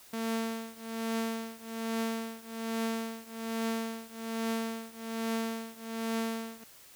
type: tone with tremolo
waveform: sawtooth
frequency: 226 Hz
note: A3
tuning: 47 cents sharp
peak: -25 dBFS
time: 0.13-6.64 s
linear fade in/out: 5 ms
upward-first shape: triangle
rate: 1.2 Hz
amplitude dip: 95%
effects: white hiss -55 dBFS RMS until 6.95 s